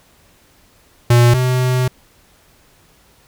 square tone pair in turn, 120 / 127.14 Hz, B2 / C3, -49 / -49 cents, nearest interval minor second, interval 100 cents, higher second, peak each -8 / -14 dBFS, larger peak first, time 1.1-1.34 / 1.34-1.88 s, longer second, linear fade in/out 5 ms, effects pink hiss -52 dBFS RMS until 3.27 s

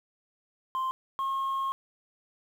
sine tone pair in turn, 1046.5 / 1079 Hz, C6 / C#6, 0 / -47 cents, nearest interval minor second, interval 53 cents, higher second, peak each -25 dBFS, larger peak neither, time 0.75-0.91 / 1.19-1.72 s, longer second, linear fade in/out 0 ms, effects tanh soft clip ceiling -26 dBFS + 9-bit

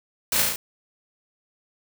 white noise with echo, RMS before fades -23 dBFS, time 0.32-0.42 s, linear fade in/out 2 ms, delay 35 ms, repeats 4, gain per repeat -2 dB, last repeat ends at 0.56 s, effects none

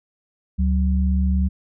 sine tone pair together, 70.9 / 187.38 Hz, C#2 / F#3, +40 / +22 cents, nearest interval octave + perfect fourth, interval 1682 cents, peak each -17 / -22 dBFS, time 0.58-1.49 s, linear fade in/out 20 ms, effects none

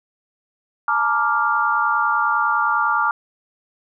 sine chord, Bb major seventh, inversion third, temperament equal with one note detuned, 862.4 / 932.3 / 1174.7 / 1396.9 Hz, A5 / Bb5 / D6 / F6, -35 / 0 / 0 / 0 cents, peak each -24 / -24 / -20 / -20 dBFS, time 0.88-3.11 s, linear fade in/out 2 ms, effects none

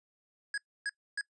square tone bursts, 1661.2 Hz, G#6, in tune, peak -32 dBFS, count 3, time 0.54-1.211 s, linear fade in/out 2 ms, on 37 ms, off 280 ms, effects noise-tail reverb RT60 0.1 s tail -23 dB re dry + resampled to 22050 Hz

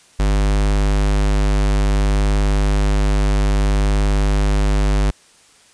square tone, 50.3 Hz, G1, 45 cents sharp, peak -14 dBFS, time 0.19-5.11 s, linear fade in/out 10 ms, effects white hiss -50 dBFS RMS until 5.73 s + resampled to 22050 Hz

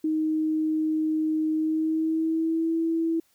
sine tone with pitch glide, 312.7 to 328.1 Hz, D#4 to E4, +9 to -8 cents, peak -22 dBFS, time 0.04-3.2 s, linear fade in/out 5 ms, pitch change +83 cents, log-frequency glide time 1.53-2.75 s, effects white hiss -66 dBFS RMS until 3.34 s

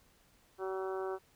harmonic tone, 189.8 Hz, F#3, 44 cents sharp, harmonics 2 / 3 / 4 / 5 / 6 / 7 / 8, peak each -36 / -45 / -44 / -48 / -48 / -49 / -52 dBFS, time 0.58-1.19 s, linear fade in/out 50 ms, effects pink hiss -67 dBFS RMS until 1.35 s

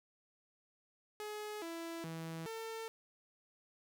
sawtooth tone with pitch steps, 422 / 332.8 / 163.3 / 449.2 Hz, G#4 / E4 / E3 / A4, +28 / +17 / -16 / +36 cents, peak -38 dBFS, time 1.2-2.88 s, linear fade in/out 0 ms, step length 420 ms, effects none

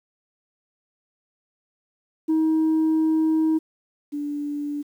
sine tone pair in turn, 317 / 291.3 Hz, D#4 / D4, +32 / -14 cents, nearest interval minor second, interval 146 cents, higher first, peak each -15 / -25 dBFS, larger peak first, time 2.28-3.59 / 4.12-4.83 s, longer first, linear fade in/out 20 ms, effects tanh soft clip ceiling -16 dBFS + 9-bit

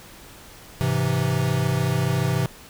square chord, Ab augmented, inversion none, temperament equal, 103.83 / 130.81 / 164.81 Hz, Ab2 / C3 / E3, 0 / 0 / 0 cents, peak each -28 / -23 / -26 dBFS, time 0.81-2.46 s, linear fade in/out 0 ms, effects pink hiss -45 dBFS RMS until 2.69 s

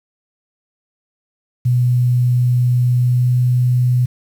sine tone with pitch glide, 123.47 to 124.4 Hz, B2 to B2, 0 to +13 cents, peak -11 dBFS, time 1.65-4.06 s, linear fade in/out 10 ms, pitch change +13 cents, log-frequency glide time 2.93-3.34 s, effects 7-bit

